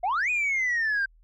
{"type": "exponential two-way sweep", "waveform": "sine", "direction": "up then down", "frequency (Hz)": [676, 2504, 1560], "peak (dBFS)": -21, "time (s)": [0.03, 1.06], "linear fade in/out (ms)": 10, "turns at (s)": 0.3, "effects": ["tanh soft clip ceiling -21 dBFS", "added 40 Hz sine -54 dBFS peak until 1.23 s"]}